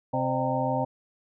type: harmonic tone with a mistuned harmonic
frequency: 130.81 Hz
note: C3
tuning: in tune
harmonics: 1 / 2 / 4 / 5 / 6 / 7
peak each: -31 / -31 / -31 / -31 / -31 / -31 dBFS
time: 0.13-0.85 s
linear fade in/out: 10 ms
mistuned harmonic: 5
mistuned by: -120 cents
effects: none